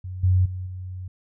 sine tone with level steps, 92.1 Hz, F#2, 7 cents flat, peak -30 / -15 / -28 / -31 dBFS, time 0.04-1.08 s, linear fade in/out 5 ms, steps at 0.23 / 0.45 / 0.66 s, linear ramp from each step 10 ms, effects none

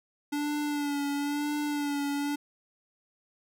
square tone with vibrato, 289.9 Hz, D4, 22 cents flat, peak -29 dBFS, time 0.32-2.36 s, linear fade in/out 10 ms, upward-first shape sine, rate 1 Hz, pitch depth 34 cents each way, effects none

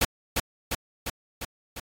pink noise with echo, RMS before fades -22 dBFS, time 0.01-0.05 s, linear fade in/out 5 ms, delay 350 ms, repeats 5, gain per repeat -3 dB, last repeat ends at 1.8 s, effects AAC 64 kbps

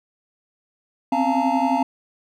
triangle tone cluster, 257.8 / 269.2 / 691 / 857 / 921 Hz, C4 / C4 / F5 / A5 / A#5, -26 / +49 / -19 / -46 / -21 cents, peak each -22 dBFS, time 1.12-1.83 s, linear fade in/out 5 ms, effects none

